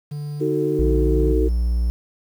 triangle tone with pitch glide, 146.83 to 148.36 Hz, D3 to D3, 0 to +18 cents, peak -24 dBFS, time 0.11-1.33 s, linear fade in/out 10 ms, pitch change +18 cents, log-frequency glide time 0.28-0.87 s
sine chord, D# diminished, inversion none, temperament just, 311.1 / 373.4 / 448 Hz, D#4 / F#4 / A4, 0 / +16 / +31 cents, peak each -23 dBFS, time 0.4-1.49 s, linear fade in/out 20 ms
triangle tone, 58.9 Hz, A#1, 19 cents sharp, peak -15 dBFS, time 0.79-1.9 s, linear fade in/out 0 ms
effects 8-bit

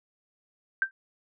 sine tone with exponential decay, 1567 Hz, G6, 1 cent flat, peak -17 dBFS, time 0.82-0.91 s, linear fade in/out 1 ms, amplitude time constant 18 ms, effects none

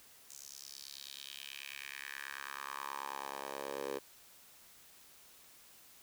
10% pulse tone with high-pass filter sweep, 69.3 Hz, C#2, in tune, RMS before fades -45 dBFS, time 0.29-3.99 s, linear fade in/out 10 ms, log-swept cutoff 6900 to 450 Hz, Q 3, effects white hiss -60 dBFS RMS until 6.02 s

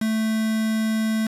triangle tone with quantisation, 220 Hz, A3, in tune, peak -18 dBFS, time 0.01-1.27 s, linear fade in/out 5 ms, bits 5, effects resampled to 32000 Hz

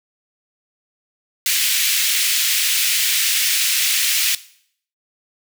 pink high-pass noise, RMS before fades -18 dBFS, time 1.46-4.35 s, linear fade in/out 2 ms, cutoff 2200 Hz, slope 24 dB/octave, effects noise-tail reverb RT60 0.6 s tail -17 dB re dry

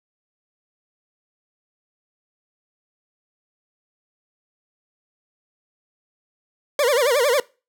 40% pulse tone with vibrato, 527 Hz, C5, 12 cents sharp, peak -15 dBFS, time 6.79-7.4 s, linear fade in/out 2 ms, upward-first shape sine, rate 11 Hz, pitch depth 220 cents each way, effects noise-tail reverb RT60 0.3 s tail -22 dB re dry

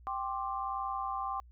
sine chord, G suspended fourth, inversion none, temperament equal with one note detuned, 784 / 1053.2 / 1174.7 Hz, G5 / C6 / D6, 0 / +11 / 0 cents, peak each -37 / -37 / -38 dBFS, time 0.07-1.4 s, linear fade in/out 0 ms, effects added 60 Hz sine -53 dBFS peak until 1.51 s

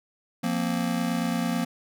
square chord, F suspended fourth, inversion none, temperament just, 174.61 / 232.8 / 261.9 Hz, F3 / Bb3 / C4, 0 / -2 / +2 cents, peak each -30 / -28 / -32 dBFS, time 0.43-1.65 s, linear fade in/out 10 ms, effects none

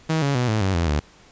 sawtooth tone with pitch steps, 159.4 / 140.38 / 123.63 / 108.87 / 95.88 / 84.44 / 74.36 Hz, D#3 / C#3 / B2 / A2 / G2 / E2 / D2, +42 / +22 / +2 / -18 / -38 / +42 / +22 cents, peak -15 dBFS, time 0.09-1 s, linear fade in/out 10 ms, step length 130 ms, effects pink hiss -51 dBFS RMS until 1.31 s + resampled to 16000 Hz

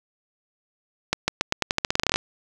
accelerating click train, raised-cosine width 0.2 ms, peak -3 dBFS, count 17, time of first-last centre 1.13-2.16 s, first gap 150 ms, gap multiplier 0.87, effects 7-bit

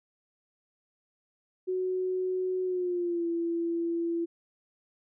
sine tone with pitch glide, 370 to 337.3 Hz, F#4 to E4, 0 to +40 cents, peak -27 dBFS, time 1.67-4.26 s, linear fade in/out 20 ms, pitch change -160 cents, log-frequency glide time 2.64-3.27 s, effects none

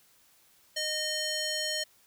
square tone with band-pass filter, 615 Hz, D#5, 20 cents flat, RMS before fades -32 dBFS, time 0.76-1.84 s, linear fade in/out 10 ms, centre 5000 Hz, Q 1.1, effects white hiss -63 dBFS RMS until 2.06 s

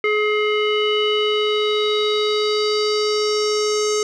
square tone with low-pass filter sweep, 423.1 Hz, G#4, 32 cents sharp, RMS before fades -19 dBFS, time 0.04-4.03 s, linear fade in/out 2 ms, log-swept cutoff 2300 to 6500 Hz, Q 4.7, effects none

